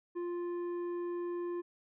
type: tone with tanh clipping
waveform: sine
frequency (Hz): 349.2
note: F4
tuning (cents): 0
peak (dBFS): -36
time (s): 0.15-1.62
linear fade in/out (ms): 20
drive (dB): 8
effects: none